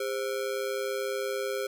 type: ring-modulated tone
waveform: square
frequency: 464.5 Hz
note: A#4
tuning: 6 cents flat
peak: -27 dBFS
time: 0-1.67 s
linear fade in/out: 5 ms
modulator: 60.1 Hz
effects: none